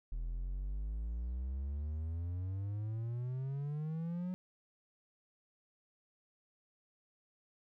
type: exponential sweep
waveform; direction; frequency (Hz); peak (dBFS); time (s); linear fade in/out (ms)
triangle; up; 39.55 to 185; -34; 0.12-4.34; 0
effects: none